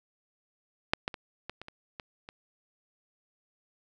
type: clicks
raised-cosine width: 0.3 ms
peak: -7 / -14 / -23 / -21 / -26 / -27 / -23 / -27 dBFS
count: 8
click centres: 0.935 / 1.079 / 1.142 / 1.496 / 1.616 / 1.684 / 1.998 / 2.289 s
effects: none